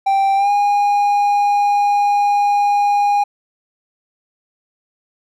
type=tone with pitch glide; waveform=triangle; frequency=784 to 816.8 Hz; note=G5 to G#5; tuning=0 to -29 cents; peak=-10 dBFS; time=0.06-3.24 s; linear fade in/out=10 ms; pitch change=+71 cents; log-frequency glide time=0.36-0.5 s; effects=none